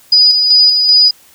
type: tone with tremolo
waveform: sine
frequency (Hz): 4944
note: D#8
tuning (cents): -12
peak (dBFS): -4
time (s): 0.12-1.11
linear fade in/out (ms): 5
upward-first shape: square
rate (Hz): 2.6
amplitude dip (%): 40
effects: white hiss -45 dBFS RMS until 1.34 s